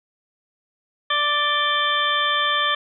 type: harmonic tone with a mistuned harmonic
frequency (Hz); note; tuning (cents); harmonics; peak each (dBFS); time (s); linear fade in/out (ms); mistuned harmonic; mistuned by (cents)
587.3; D5; 0; 1 / 2 / 3 / 4 / 5 / 6; -31 / -22 / -24 / -31 / -25 / -25; 1.1-2.75; 5; 5; +110
effects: none